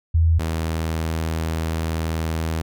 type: tone pair in turn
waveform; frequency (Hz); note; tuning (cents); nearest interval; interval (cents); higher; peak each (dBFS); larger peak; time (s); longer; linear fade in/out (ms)
sine / sawtooth; 81.8 / 80.77; E2 / E2; -13 / -35; unison; 22; first; -13 / -18; first; 0.14-0.39 / 0.39-2.62; second; 10
effects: none